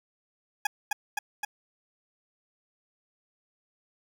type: tone with echo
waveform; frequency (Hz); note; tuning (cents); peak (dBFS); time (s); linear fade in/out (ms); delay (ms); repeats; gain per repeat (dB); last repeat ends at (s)
20% pulse; 832; G#5; +3; -18; 0.65-0.67; 5; 260; 3; -2; 1.45
effects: none

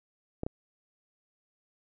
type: clicks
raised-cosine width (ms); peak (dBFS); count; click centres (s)
2; -19; 2; 0.434 / 0.465
effects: none

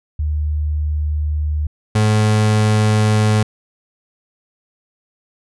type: tone pair in turn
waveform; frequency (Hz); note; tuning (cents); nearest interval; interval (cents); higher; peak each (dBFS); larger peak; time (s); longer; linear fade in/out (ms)
sine / 35% pulse; 75.4 / 107.24; D2 / A2; +46 / -44; tritone; 610; second; -16 / -10; second; 0.19-1.67 / 1.95-3.43; neither; 5
effects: resampled to 24000 Hz

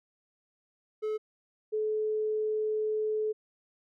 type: tone pair in turn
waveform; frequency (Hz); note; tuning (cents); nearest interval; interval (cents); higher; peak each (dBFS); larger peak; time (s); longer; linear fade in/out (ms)
triangle / sine; 430.5 / 430.5; A4 / A4; -38 / -38; unison; 0; neither; -27 / -27; neither; 1.02-1.18 / 1.72-3.33; second; 20
effects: none

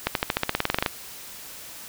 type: accelerating click train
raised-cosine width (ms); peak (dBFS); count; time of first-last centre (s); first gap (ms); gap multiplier
0.3; -5; 15; 0.07-0.862; 82; 0.94
effects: white hiss -41 dBFS RMS until 1.88 s

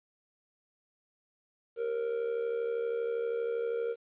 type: tone with amplitude modulation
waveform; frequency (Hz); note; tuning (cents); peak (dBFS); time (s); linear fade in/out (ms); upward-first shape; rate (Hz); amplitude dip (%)
triangle; 466.2; A#4; 0; -25; 1.76-3.96; 50; sine; 72.6; 65
effects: resampled to 8000 Hz + 11-bit

